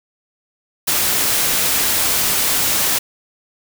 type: noise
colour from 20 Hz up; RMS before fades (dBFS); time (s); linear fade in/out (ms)
white; -17; 0.87-2.99; 10
effects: none